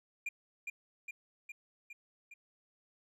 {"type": "tone with echo", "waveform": "triangle", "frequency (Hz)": 2400, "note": "D7", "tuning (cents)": 37, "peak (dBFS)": -33, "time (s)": [0.26, 0.29], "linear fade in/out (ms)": 5, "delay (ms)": 410, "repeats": 5, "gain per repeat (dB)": -3, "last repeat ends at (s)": 2.34, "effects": []}